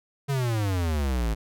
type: exponential sweep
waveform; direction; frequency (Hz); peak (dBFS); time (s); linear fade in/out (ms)
square; down; 143.4 to 52.4; -24; 0.28-1.35; 20
effects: none